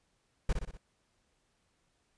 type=noise with echo; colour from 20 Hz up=brown; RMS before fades=-27 dBFS; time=0.49-0.53 s; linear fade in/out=5 ms; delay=61 ms; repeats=4; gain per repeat=-5 dB; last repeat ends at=0.774 s; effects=pink hiss -75 dBFS RMS until 2.17 s + resampled to 22050 Hz